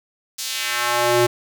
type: tone with high-pass filter sweep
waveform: square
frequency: 120.4 Hz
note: B2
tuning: 44 cents flat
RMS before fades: -20 dBFS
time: 0.38-1.27 s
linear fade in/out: 10 ms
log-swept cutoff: 5500 to 280 Hz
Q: 1.2
effects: none